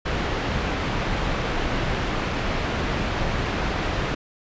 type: low-pass noise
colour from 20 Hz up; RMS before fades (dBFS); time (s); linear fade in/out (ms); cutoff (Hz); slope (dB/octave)
pink; -25; 0.05-4.15; 10; 2900; 12
effects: resampled to 16000 Hz

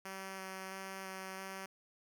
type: tone with vibrato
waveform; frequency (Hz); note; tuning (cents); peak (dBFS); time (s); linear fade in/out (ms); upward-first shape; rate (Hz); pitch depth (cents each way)
5% pulse; 190.9; G3; -46; -32; 0.05-1.66; 5; square; 1.5; 9
effects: none

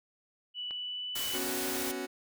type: tone with pitch glide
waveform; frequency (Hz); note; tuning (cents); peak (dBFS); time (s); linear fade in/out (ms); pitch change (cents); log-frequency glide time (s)
sine; 2960 to 2982; F#7 to F#7; 0 to +13; -35; 0.54-1.4; 50; +13; 0.7-1.1
type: clicks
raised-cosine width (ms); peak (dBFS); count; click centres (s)
0.3; -30; 2; 0.709 / 1.334
type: noise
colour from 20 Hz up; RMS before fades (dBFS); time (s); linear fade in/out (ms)
white; -36; 1.15-1.92; 10
type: chord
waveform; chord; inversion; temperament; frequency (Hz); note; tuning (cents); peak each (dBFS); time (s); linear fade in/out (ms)
sawtooth; B suspended second; none; just; 246.9 / 277.8 / 370.4; B3 / C#4 / F#4; 0 / +4 / +2; -38 / -35 / -33; 1.33-2.07; 20
effects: none

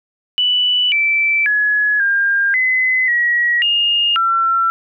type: tone with pitch steps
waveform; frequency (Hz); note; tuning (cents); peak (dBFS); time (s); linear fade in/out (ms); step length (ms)
sine; 2969 / 2327 / 1690 / 1605 / 2030 / 1912 / 2837 / 1351; F#7 / D7 / G#6 / G6 / B6 / A#6 / F7 / E6; +5 / -17 / +30 / +40 / +47 / +43 / +27 / +42; -12; 0.38-4.7; 0; 540
effects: none

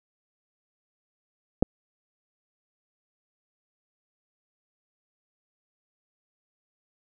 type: clicks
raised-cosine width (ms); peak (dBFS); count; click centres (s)
2; -6 / -14; 2; 1.625 / 1.629
effects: none

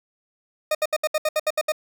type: tone bursts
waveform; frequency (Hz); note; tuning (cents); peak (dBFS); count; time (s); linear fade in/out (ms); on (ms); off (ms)
40% pulse; 616; D#5; -17; -18; 10; 0.71-1.721; 5; 39; 69
effects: none

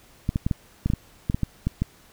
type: clicks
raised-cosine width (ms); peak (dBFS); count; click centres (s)
5; -10; 12; 0.291 / 0.359 / 0.465 / 0.512 / 0.86 / 0.901 / 0.936 / 1.299 / 1.345 / 1.433 / 1.67 / 1.82
effects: pink hiss -54 dBFS RMS until 2.12 s

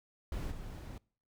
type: noise with level steps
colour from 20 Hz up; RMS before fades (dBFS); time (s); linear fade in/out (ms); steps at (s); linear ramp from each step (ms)
brown; -38 / -44; 0.32-0.98; 2; 0.5; 20
effects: noise-tail reverb RT60 0.5 s tail -26 dB re dry

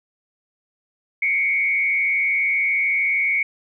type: tone with frequency modulation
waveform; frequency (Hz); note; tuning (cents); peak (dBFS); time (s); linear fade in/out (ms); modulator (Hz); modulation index
sine; 2217; C#7; 0; -17; 1.22-3.43; 5; 92.9; 0.9
effects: none

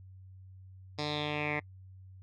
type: tone with low-pass filter sweep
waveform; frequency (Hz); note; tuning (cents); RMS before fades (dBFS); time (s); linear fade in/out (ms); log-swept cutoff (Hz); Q
10% pulse; 149; D3; +25; -34; 0.98-1.6; 10; 4800 to 2000; 5.2
effects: noise-tail reverb RT60 0.1 s tail -26 dB re dry + added 94 Hz sine -49 dBFS peak until 2.22 s

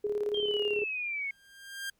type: tone with tremolo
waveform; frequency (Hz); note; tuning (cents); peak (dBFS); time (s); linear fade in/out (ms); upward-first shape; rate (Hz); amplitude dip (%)
sine; 415.3; G#4; 0; -26; 0.04-0.84; 5; square; 18; 50
type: exponential sweep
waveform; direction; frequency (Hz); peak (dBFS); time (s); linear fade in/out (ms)
sine; down; 3211 to 2179; -31; 0.34-1.31; 5
type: tone with exponential growth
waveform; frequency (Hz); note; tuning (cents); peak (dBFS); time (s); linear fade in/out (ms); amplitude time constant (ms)
sawtooth; 1599; G6; +34; -29; 1.16-1.9; 5; 160
effects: pink hiss -74 dBFS RMS until 1.99 s + MP3 96 kbps

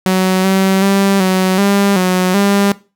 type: tone with pitch steps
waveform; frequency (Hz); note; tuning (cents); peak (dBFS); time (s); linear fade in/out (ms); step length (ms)
sawtooth; 186.8 / 191.5 / 196.7 / 186.9 / 199.8 / 183.5 / 200.2; F#3 / G3 / G3 / F#3 / G3 / F#3 / G3; +17 / -40 / +6 / +18 / +33 / -14 / +37; -6; 0.06-2.72; 0; 380
effects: noise-tail reverb RT60 0.3 s tail -19 dB re dry

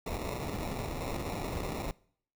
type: noise with sample-and-hold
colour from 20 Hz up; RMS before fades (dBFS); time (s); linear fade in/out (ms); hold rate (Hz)
pink; -36; 0.06-1.91; 2; 1575
effects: noise-tail reverb RT60 0.6 s tail -23 dB re dry

